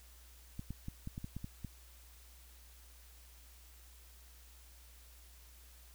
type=clicks; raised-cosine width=5 ms; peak=-29 dBFS; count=9; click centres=0.594 / 0.706 / 0.884 / 1.074 / 1.179 / 1.244 / 1.366 / 1.444 / 1.647 s; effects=added 60 Hz sine -57 dBFS peak until 5.94 s + white hiss -62 dBFS RMS until 5.94 s